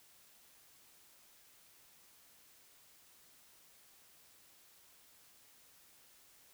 silence, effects white hiss -64 dBFS RMS until 6.53 s

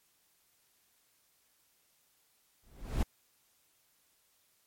brown noise with exponential growth, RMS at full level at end -26 dBFS, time 2.63-3.03 s, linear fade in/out 5 ms, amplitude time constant 86 ms, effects white hiss -71 dBFS RMS until 4.66 s + MP3 64 kbps

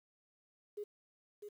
sine tone with echo, 414.4 Hz, G#4, 4 cents flat, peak -39 dBFS, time 0.77-0.84 s, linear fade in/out 10 ms, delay 650 ms, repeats 1, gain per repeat -6 dB, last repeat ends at 1.49 s, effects 11-bit

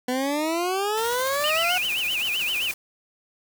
20% pulse exponential sweep, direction up, 246.9 to 740 Hz, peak -18 dBFS, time 0.08-1.78 s, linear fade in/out 5 ms
white noise with tremolo, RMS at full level -33 dBFS, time 0.97-2.74 s, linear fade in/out 5 ms, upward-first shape triangle, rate 14 Hz, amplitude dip 40%
sine tone with vibrato, 2717 Hz, F7, 48 cents flat, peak -23 dBFS, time 1.44-2.71 s, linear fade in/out 0 ms, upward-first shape sine, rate 7.7 Hz, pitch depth 210 cents each way
effects none

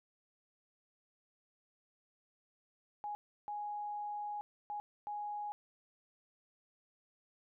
sine tone bursts at uneven times, 830.6 Hz, G#5, in tune, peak -38 dBFS, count 4, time 3.04-3.15 / 3.48-4.41 / 4.7-4.8 / 5.07-5.52 s, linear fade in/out 0 ms, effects none

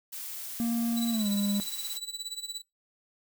blue noise, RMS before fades -39 dBFS, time 0.12-1.98 s, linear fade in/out 10 ms
triangle tone with pitch glide, 233.1 to 202.9 Hz, A#3 to G#3, 0 to -40 cents, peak -24 dBFS, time 0.6-1.6 s, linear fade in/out 0 ms, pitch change -240 cents, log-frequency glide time 1.11-1.28 s
30% pulse tone with tremolo, 3951 Hz, B7, in tune, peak -30 dBFS, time 0.96-2.62 s, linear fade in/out 20 ms, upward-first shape sine, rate 17 Hz, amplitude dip 80%
effects noise-tail reverb RT60 0.2 s tail -21 dB re dry

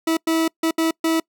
40% pulse tone bursts at uneven times, 325 Hz, E4, 24 cents flat, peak -16 dBFS, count 5, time 0.07-0.17 / 0.27-0.48 / 0.63-0.71 / 0.78-0.91 / 1.04-1.2 s, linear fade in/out 5 ms, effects noise-tail reverb RT60 0.1 s tail -26 dB re dry

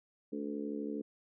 harmonic tone with a mistuned harmonic, 72.4 Hz, D2, 24 cents flat, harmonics 3 / 4 / 5 / 6 / 7, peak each -41 / -39 / -48 / -42 / -49 dBFS, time 0.32-1.02 s, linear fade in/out 10 ms, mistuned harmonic 7, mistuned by -24 cents, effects none

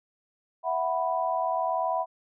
sine chord, E suspended second, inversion none, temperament equal, 659.3 / 740 / 987.8 Hz, E5 / F#5 / B5, 0 / 0 / 0 cents, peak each -29 dBFS, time 0.63-2.06 s, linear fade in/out 50 ms, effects none

